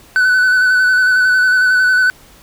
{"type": "tone with vibrato", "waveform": "triangle", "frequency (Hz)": 1501, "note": "F#6", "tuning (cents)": 24, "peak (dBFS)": -7, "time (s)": [0.16, 2.1], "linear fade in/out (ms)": 0, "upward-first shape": "square", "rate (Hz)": 11, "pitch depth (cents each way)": 21, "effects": ["pink hiss -44 dBFS RMS until 2.42 s"]}